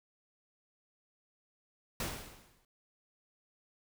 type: noise with exponential decay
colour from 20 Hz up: pink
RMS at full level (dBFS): -34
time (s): 2-2.65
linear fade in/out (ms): 2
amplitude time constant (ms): 140
effects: none